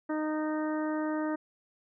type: harmonic tone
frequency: 308.4 Hz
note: D#4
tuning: 15 cents flat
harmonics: 1 / 2 / 3 / 4 / 5 / 6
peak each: -30 / -36 / -40 / -42 / -44 / -46 dBFS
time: 0.09-1.36 s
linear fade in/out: 10 ms
effects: none